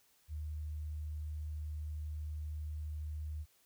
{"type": "tone", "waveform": "sine", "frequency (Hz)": 76.2, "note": "D#2", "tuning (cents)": -36, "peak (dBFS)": -38, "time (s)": [0.28, 3.46], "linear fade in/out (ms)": 50, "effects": ["white hiss -70 dBFS RMS until 3.65 s"]}